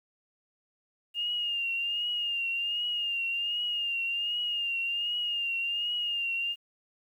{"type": "tone with vibrato", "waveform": "sine", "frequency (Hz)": 2821, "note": "F7", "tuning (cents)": 17, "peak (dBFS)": -28, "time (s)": [1.14, 6.56], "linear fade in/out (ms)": 50, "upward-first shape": "triangle", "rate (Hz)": 1.3, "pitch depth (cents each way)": 58, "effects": ["10-bit"]}